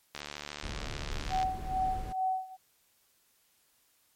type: click train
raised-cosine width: 0.2 ms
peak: -21 dBFS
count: 95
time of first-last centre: 0.15-1.429 s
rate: 73.5 Hz
type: noise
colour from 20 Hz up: brown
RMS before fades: -38 dBFS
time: 0.63-2.13 s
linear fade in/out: 10 ms
type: tone with tremolo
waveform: sine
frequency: 753 Hz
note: F#5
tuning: 30 cents sharp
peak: -26 dBFS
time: 1.29-2.57 s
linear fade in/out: 50 ms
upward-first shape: sine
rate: 2.3 Hz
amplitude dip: 90%
effects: white hiss -69 dBFS RMS until 4.15 s + MP3 64 kbps